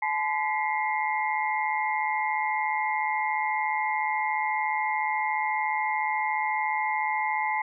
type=tone cluster; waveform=sine; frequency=859 / 1016 / 1959 / 2113 Hz; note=A5 / B5 / B6 / C7; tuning=-42 / +49 / -15 / +16 cents; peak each=-27 / -33 / -34 / -30 dBFS; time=0.02-7.62 s; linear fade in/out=5 ms; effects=none